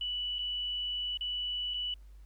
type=tone with dropouts; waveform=sine; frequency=2960 Hz; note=F#7; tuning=in tune; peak=-32 dBFS; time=0.01-1.94 s; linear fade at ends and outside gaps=2 ms; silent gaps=0.385-0.39 / 1.173-1.209 / 1.738-1.742 s; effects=added 50 Hz sine -49 dBFS peak until 2.25 s + pink hiss -71 dBFS RMS until 2.25 s